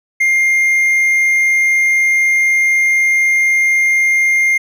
triangle tone, 2114 Hz, C7, 17 cents sharp, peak -8 dBFS, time 0.2-4.58 s, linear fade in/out 10 ms, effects none

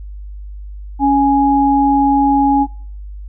sine tone pair together, 278.2 / 832 Hz, C#4 / G#5, +6 / +3 cents, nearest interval octave + perfect fifth, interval 1897 cents, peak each -12 dBFS, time 0.99-2.67 s, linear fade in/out 50 ms, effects noise-tail reverb RT60 0.5 s tail -24 dB re dry + added 50 Hz sine -27 dBFS peak until 3.28 s

